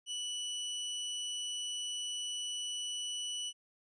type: tone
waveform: sawtooth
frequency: 2960 Hz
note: F#7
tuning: in tune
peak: -33 dBFS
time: 0.06-3.53 s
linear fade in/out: 50 ms
effects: resampled to 22050 Hz